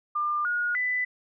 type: tone with pitch steps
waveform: sine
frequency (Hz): 1198 / 1441 / 1995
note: D6 / F#6 / B6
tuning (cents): +34 / -46 / +17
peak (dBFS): -24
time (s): 0.15-1.05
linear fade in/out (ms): 10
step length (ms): 300
effects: none